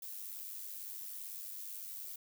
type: noise with amplitude modulation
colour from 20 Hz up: violet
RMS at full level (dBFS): -43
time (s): 0.02-2.16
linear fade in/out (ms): 5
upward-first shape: sine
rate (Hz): 98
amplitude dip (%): 50
effects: none